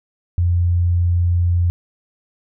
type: tone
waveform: sine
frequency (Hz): 87.31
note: F2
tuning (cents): 0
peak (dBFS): -13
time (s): 0.38-1.7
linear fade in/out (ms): 0
effects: none